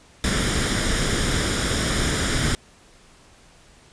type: noise with comb filter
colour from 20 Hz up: pink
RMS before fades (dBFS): -22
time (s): 0.24-2.55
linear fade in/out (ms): 0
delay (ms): 0.57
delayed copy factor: +0.55
effects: pink hiss -52 dBFS RMS until 3.92 s + resampled to 22050 Hz